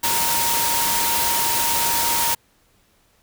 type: tone in noise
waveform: sine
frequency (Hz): 932.3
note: A#5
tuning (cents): 0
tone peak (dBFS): -24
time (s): 0.03-2.35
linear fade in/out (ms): 10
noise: white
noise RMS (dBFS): -21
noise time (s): 0.03-2.35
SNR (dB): -6
effects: pink hiss -60 dBFS RMS until 3.22 s